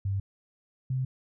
sine tone pair in turn, 98 / 130.21 Hz, G2 / C3, 0 / -8 cents, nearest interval perfect fourth, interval 492 cents, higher second, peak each -26 / -26 dBFS, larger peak neither, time 0.05-0.2 / 0.9-1.05 s, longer neither, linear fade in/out 5 ms, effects none

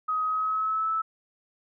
sine tone with pitch glide, 1261 to 1310 Hz, D#6 to E6, +23 to -11 cents, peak -24 dBFS, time 0.08-1.02 s, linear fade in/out 10 ms, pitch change +66 cents, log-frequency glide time 0.24-0.9 s, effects none

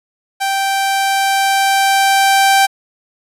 sawtooth tone with level ramp, 782 Hz, G5, 4 cents flat, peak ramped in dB -11 to -4 dBFS, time 0.4-2.67 s, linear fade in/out 20 ms, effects resampled to 32000 Hz

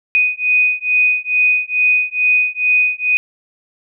sine beating tone pair, 2489 / 2491.3 Hz, D#7 / D#7, 0 / +2 cents, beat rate 2.3 Hz, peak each -15 dBFS, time 0.15-3.17 s, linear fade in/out 0 ms, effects none

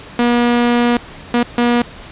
sawtooth tone bursts at uneven times, 240 Hz, B3, 49 cents flat, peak -7 dBFS, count 3, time 0.19-0.97 / 1.34-1.43 / 1.58-1.82 s, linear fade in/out 2 ms, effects pink hiss -35 dBFS RMS until 2.11 s + resampled to 8000 Hz

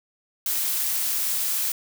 blue noise, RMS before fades -25 dBFS, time 0.46-1.72 s, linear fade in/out 2 ms, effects none

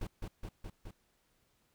brown noise with echo, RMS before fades -38 dBFS, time 0.01-0.07 s, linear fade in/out 5 ms, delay 210 ms, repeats 4, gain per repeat -2 dB, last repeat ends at 0.91 s, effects pink hiss -74 dBFS RMS until 1.74 s

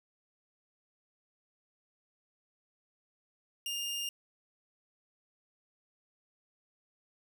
sawtooth tone, 2816 Hz, F7, 14 cents sharp, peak -31 dBFS, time 3.66-4.09 s, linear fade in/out 2 ms, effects none

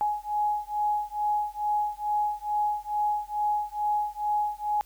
sine beating tone pair, 836 / 838.3 Hz, G#5 / G#5, +11 / +16 cents, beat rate 2.3 Hz, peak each -28 dBFS, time 0.01-4.81 s, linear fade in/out 0 ms, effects added 50 Hz sine -55 dBFS peak until 4.85 s + white hiss -59 dBFS RMS until 4.85 s

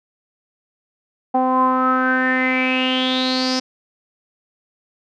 sawtooth tone with low-pass filter sweep, 257.3 Hz, C4, 29 cents flat, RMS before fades -18 dBFS, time 1.34-3.6 s, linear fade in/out 10 ms, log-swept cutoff 820 to 5300 Hz, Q 9.2, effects none

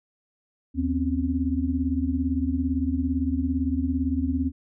sine tone cluster, 77.3 / 252.8 / 270.5 Hz, D#2 / B3 / C#4, -11 / +41 / -42 cents, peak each -27 / -27 / -26 dBFS, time 0.74-4.52 s, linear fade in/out 50 ms, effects none

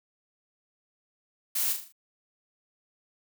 blue noise with echo, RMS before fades -28 dBFS, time 1.55-1.73 s, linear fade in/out 10 ms, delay 39 ms, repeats 5, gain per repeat -6 dB, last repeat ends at 1.925 s, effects none

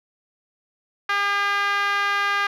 5% pulse tone with band-pass filter, 403.5 Hz, G#4, 50 cents flat, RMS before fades -22 dBFS, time 1.09-2.47 s, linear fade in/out 5 ms, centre 1400 Hz, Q 2.4, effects none

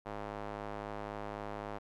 square tone with band-pass filter, 51.91 Hz, G#1, in tune, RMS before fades -42 dBFS, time 0.05-1.79 s, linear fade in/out 20 ms, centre 790 Hz, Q 1.1, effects none

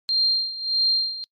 sine tone with tremolo, 4186 Hz, C8, in tune, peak -16 dBFS, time 0.09-1.24 s, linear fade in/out 0 ms, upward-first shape sine, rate 1.6 Hz, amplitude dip 80%, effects noise-tail reverb RT60 0.1 s tail -26 dB re dry + MP3 64 kbps

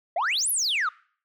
sine exponential two-way sweep, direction up then down, 622.3 to 11840 to 1168 Hz, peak -20 dBFS, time 0.16-0.89 s, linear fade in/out 5 ms, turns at 0.5 s, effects noise-tail reverb RT60 0.5 s tail -25 dB re dry + tanh soft clip ceiling -21 dBFS

